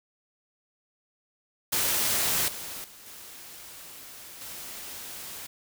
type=noise with level steps; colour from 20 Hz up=white; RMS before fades=-26 / -38 / -49 / -45 / -40 dBFS; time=1.72-5.47 s; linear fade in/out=10 ms; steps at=2.48 / 2.84 / 3.06 / 4.41 s; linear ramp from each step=2 ms; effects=none